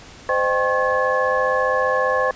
sine tone cluster, 517 / 612 / 788 / 1083 / 1709 Hz, C5 / D#5 / G5 / C#6 / G#6, -21 / -29 / +9 / -41 / +49 cents, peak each -20 / -25 / -27 / -22 / -24 dBFS, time 0.29-2.31 s, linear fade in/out 2 ms, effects pink hiss -42 dBFS RMS until 2.35 s + resampled to 16000 Hz

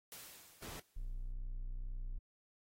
white noise with exponential decay, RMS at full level -49 dBFS, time 0.12-1.32 s, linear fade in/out 0 ms, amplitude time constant 260 ms
pink noise, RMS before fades -49 dBFS, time 0.62-0.8 s, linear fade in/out 5 ms
triangle tone, 31.05 Hz, B0, 10 cents sharp, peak -37 dBFS, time 0.96-2.19 s, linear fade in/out 10 ms
effects AAC 48 kbps

